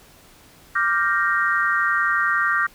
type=chord; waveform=sine; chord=G minor seventh; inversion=second; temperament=equal; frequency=1174.7 / 1396.9 / 1568 / 1864.7 Hz; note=D6 / F6 / G6 / Bb6; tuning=0 / 0 / 0 / 0 cents; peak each=-23 dBFS; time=0.75-2.67 s; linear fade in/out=10 ms; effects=pink hiss -50 dBFS RMS until 2.74 s